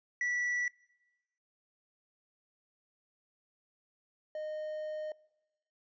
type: tone pair in turn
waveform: triangle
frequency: 1954 / 615.5 Hz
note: B6 / D#5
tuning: -19 / -19 cents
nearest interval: octave + minor sixth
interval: 2000 cents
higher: first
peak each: -28 / -34 dBFS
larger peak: first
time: 0.21-0.68 / 4.35-5.12 s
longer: second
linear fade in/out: 2 ms
effects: noise-tail reverb RT60 1.0 s tail -24 dB re dry + resampled to 16000 Hz